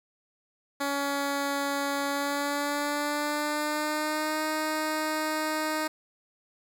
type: tone with pitch glide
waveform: 10% pulse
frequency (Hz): 281.2 to 310.2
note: C#4 to D#4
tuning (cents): +25 to -5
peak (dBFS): -19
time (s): 0.8-5.88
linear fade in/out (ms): 10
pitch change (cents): +170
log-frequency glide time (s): 2.07-4.43
effects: 10-bit